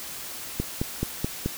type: click train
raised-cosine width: 3 ms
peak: -12 dBFS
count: 5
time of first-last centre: 0.6-1.46 s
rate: 4.65 Hz
effects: white hiss -37 dBFS RMS until 1.57 s